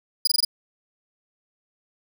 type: tone bursts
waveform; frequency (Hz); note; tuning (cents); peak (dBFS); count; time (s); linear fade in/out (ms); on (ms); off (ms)
40% pulse; 4900; D#8; -27; -15; 5; 0.25-0.449; 5; 23; 21
effects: none

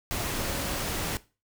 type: tone in noise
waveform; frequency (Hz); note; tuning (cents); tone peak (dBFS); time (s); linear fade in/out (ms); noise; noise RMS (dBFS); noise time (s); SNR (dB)
sine; 554.4; C#5; 0; -41; 0.4-0.77; 0; pink; -31; 0.11-1.17; -13
effects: noise-tail reverb RT60 0.3 s tail -18 dB re dry

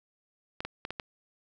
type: clicks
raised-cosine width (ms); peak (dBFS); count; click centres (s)
0.3; -19; 5; 0.605 / 0.65 / 0.851 / 0.906 / 0.998
effects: none

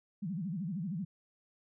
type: tone with vibrato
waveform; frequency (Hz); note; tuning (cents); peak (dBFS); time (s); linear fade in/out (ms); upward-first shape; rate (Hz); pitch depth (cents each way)
sine; 179.3; F3; +46; -34; 0.22-1.05; 10; sine; 13; 260
effects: none

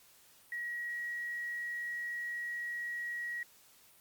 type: tone with quantisation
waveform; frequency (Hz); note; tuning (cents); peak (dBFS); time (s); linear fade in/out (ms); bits
sine; 1908; A#6; +40; -36; 0.52-3.43; 2; 10
effects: white hiss -62 dBFS RMS until 4 s + Opus 48 kbps

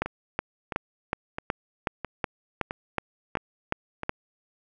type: two click trains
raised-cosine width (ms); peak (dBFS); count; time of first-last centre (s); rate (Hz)
0.5; -16 / -10; 7 / 12; 0.06-4.034 / 0.02-4.094; 1.51 / 2.7
effects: none

